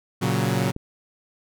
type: chord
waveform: sawtooth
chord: F# major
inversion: first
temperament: equal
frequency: 116.54 / 138.59 / 185 Hz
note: A#2 / C#3 / F#3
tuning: 0 / 0 / 0 cents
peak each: -21 / -21 / -21 dBFS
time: 0.21-0.72 s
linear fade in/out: 20 ms
type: click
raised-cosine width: 3 ms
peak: -18 dBFS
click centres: 0.764 s
effects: none